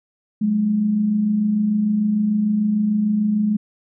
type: tone pair together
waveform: sine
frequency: 185 / 211.7 Hz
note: F#3 / G#3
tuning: 0 / +33 cents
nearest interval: major second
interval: 233 cents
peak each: -27 / -16 dBFS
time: 0.41-3.57 s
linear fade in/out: 10 ms
effects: none